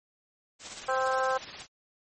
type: noise with tremolo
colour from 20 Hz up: white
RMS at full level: -38 dBFS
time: 0.59-1.67 s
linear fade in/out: 50 ms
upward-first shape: triangle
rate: 17 Hz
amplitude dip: 50%
type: harmonic tone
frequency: 261.6 Hz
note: C4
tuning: in tune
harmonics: 2 / 3 / 4 / 5 / 6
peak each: -29 / -31 / -32 / -33 / -34 dBFS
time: 0.88-1.38 s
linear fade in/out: 10 ms
effects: MP3 32 kbps